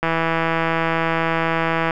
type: click train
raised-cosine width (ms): 0.5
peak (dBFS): -5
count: 309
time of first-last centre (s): 0.03-1.908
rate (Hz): 164
effects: none